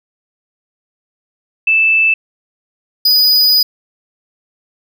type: tone pair in turn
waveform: sine / square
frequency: 2637 / 4956 Hz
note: E7 / D#8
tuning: 0 / -8 cents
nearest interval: major seventh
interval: 1092 cents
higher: second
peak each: -8 dBFS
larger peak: neither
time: 1.67-2.14 / 3.05-3.63 s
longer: second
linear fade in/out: 5 ms
effects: none